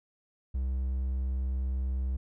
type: tone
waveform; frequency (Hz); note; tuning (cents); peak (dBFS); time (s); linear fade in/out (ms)
triangle; 64.9; C2; -13; -26; 0.54-2.17; 10
effects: none